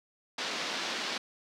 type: band-pass noise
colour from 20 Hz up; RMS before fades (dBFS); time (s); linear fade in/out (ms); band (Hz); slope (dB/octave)
white; -35; 0.38-1.18; 5; 200 to 4900; 24
effects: none

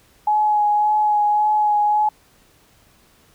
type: tone with vibrato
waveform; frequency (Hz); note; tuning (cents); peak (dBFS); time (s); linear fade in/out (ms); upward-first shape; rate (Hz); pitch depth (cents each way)
sine; 841; G#5; +22; -14; 0.27-2.09; 5; sine; 1.8; 17
effects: pink hiss -55 dBFS RMS until 3.34 s

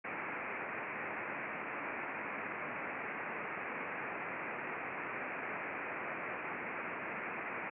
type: low-pass noise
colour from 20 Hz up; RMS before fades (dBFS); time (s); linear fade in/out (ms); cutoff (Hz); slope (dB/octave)
white; -41; 0.04-7.7; 10; 2500; 96
effects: high-pass 200 Hz 12 dB/octave

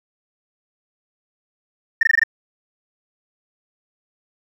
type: tone bursts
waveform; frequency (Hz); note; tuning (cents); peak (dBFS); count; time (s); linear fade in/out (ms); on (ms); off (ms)
sine; 1810; A6; +48; -9; 6; 2.01-2.236; 5; 21; 20
effects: tanh soft clip ceiling -6 dBFS + 8-bit

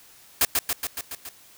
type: noise with echo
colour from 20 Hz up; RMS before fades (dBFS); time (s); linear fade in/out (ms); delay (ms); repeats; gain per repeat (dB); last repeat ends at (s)
white; -19; 0.41-0.45; 2; 140; 6; -3; 1.29
effects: white hiss -52 dBFS RMS until 1.57 s

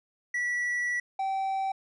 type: tone pair in turn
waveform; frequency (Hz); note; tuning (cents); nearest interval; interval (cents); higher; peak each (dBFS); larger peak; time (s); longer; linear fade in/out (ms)
triangle; 1948 / 773.1; B6 / G5; -24 / -24; octave + major third; 1600; first; -25; neither; 0.34-1 / 1.19-1.72; first; 5
effects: resampled to 22050 Hz

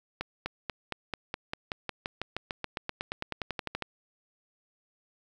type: accelerating click train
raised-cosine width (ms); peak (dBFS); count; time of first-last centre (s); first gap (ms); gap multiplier
0.3; -16; 26; 0.21-3.823; 250; 0.95
effects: 9-bit

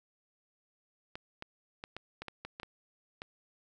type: clicks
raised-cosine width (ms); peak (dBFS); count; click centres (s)
0.3; -25; 10; 1.155 / 1.424 / 1.839 / 1.966 / 2.22 / 2.283 / 2.45 / 2.599 / 2.632 / 3.219
effects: none

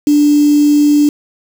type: tone with quantisation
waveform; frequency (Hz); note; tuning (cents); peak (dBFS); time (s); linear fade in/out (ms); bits
sine; 293.7; D4; 0; -6; 0.07-1.09; 2; 4
effects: none

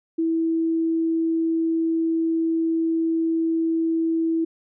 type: tone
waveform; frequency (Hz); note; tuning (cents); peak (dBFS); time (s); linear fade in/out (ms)
sine; 327.1; E4; -13; -19; 0.18-4.45; 10
effects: none

